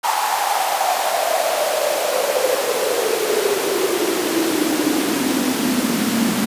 pink noise with high-pass filter sweep, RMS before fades -19 dBFS, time 0.03-6.46 s, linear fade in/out 20 ms, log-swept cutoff 890 to 210 Hz, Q 7.5, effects resampled to 32000 Hz

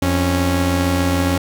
sawtooth tone pair together, 86.7 / 275.3 Hz, F2 / C#4, -12 / -12 cents, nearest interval octave + minor sixth, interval 2000 cents, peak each -14 dBFS, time 0.02-1.38 s, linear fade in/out 5 ms, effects none

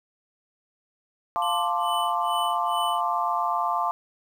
sine chord, D minor seventh, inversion first, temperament equal, 698.5 / 880 / 1046.5 / 1174.7 Hz, F5 / A5 / C6 / D6, 0 / 0 / 0 / 0 cents, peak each -28 dBFS, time 1.36-3.91 s, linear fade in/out 0 ms
square tone with tremolo, 2994 Hz, F#7, 20 cents sharp, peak -30 dBFS, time 1.42-3.01 s, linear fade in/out 2 ms, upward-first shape sine, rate 2.3 Hz, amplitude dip 100%
effects 9-bit

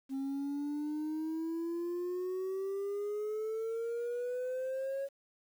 sine exponential sweep, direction up, 266.9 to 554.4 Hz, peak -31 dBFS, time 0.09-5.09 s, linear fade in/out 50 ms, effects tanh soft clip ceiling -33 dBFS + 10-bit

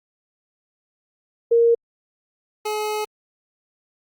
sine / 25% pulse tone pair in turn, 466.2 / 425.3 Hz, A#4 / G#4, 0 / +41 cents, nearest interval major second, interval 159 cents, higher first, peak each -12 / -19 dBFS, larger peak first, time 1.51-1.75 / 2.65-3.05 s, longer second, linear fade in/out 10 ms, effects Opus 32 kbps

